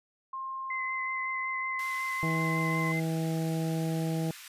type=tone with pitch glide; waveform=sine; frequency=1061 to 1054.3 Hz; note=C6 to C6; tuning=+24 to +13 cents; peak=-34 dBFS; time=0.33-2.92 s; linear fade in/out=5 ms; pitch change=-11 cents; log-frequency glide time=2.24-2.7 s
type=tone with vibrato; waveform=sine; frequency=2053 Hz; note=C7; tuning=33 cents flat; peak=-32 dBFS; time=0.7-3 s; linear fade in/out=5 ms; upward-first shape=sine; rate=5.4 Hz; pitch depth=17 cents each way
type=high-pass noise; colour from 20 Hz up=pink; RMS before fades=-47 dBFS; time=1.79-4.48 s; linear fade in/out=2 ms; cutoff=1400 Hz; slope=24 dB/octave
type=harmonic tone; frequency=161.9 Hz; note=E3; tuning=31 cents flat; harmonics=1 / 2 / 3 / 4 / 5; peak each=-29 / -35 / -39 / -41 / -43 dBFS; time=2.23-4.31 s; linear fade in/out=0 ms
effects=resampled to 32000 Hz